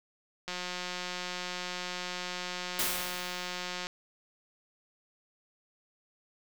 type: click train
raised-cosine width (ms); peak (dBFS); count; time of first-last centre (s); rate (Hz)
0.2; -19; 611; 0.48-3.869; 180
type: noise with exponential decay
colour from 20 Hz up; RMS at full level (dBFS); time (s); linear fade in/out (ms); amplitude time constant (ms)
white; -29; 2.79-3.76; 1; 210
effects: none